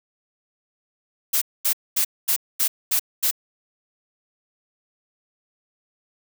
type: noise bursts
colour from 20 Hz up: blue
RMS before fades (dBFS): -20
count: 7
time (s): 1.33-3.312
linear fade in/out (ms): 10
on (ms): 86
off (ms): 230
effects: none